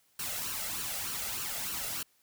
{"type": "noise with flanger", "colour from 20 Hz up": "white", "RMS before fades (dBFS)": -36, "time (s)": [0.19, 2.03], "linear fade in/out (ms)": 5, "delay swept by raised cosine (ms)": [0.69, 1.51], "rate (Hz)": 3.3, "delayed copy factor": 0.6, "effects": ["white hiss -69 dBFS RMS until 2.22 s"]}